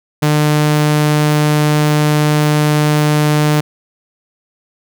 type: tone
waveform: sawtooth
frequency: 150.3 Hz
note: D3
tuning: 40 cents sharp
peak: -6 dBFS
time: 0.22-3.61 s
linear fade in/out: 10 ms
effects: none